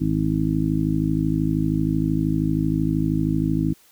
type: harmonic tone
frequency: 52.9 Hz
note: G#1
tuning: 33 cents sharp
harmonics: 1 / 2 / 3 / 4 / 5 / 6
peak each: -29 / -29 / -23 / -31 / -24 / -25 dBFS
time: 0-3.74 s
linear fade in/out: 20 ms
effects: white hiss -55 dBFS RMS until 3.91 s